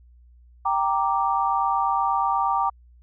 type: chord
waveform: sine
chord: G minor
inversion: none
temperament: equal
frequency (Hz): 784 / 932.3 / 1174.7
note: G5 / Bb5 / D6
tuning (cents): 0 / 0 / 0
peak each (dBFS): -24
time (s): 0.65-2.7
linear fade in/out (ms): 10
effects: added 60 Hz sine -49 dBFS peak until 3.02 s